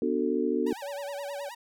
sine chord, B minor seventh, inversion none, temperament just, 246.9 / 296.3 / 370.4 / 444.5 Hz, B3 / D4 / F#4 / A4, 0 / +15 / +2 / +18 cents, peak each -30 dBFS, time 0.02-0.73 s, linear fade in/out 2 ms
sawtooth tone with vibrato, 855 Hz, A5, 50 cents flat, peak -36 dBFS, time 0.66-1.55 s, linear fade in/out 10 ms, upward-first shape sine, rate 9.5 Hz, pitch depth 220 cents each way
sine tone, 568 Hz, C#5, 42 cents sharp, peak -34 dBFS, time 0.82-1.49 s, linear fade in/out 5 ms
effects none

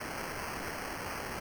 blue noise with sample-and-hold, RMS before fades -39 dBFS, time 0-1.4 s, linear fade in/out 10 ms, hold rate 3675 Hz, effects none

